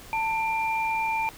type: tone pair together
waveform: sine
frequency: 890.7 / 2376 Hz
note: A5 / D7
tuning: +21 / +20 cents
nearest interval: octave + perfect fourth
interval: 1699 cents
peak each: -25 / -29 dBFS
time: 0.13-1.29 s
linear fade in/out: 0 ms
effects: pink hiss -46 dBFS RMS until 1.37 s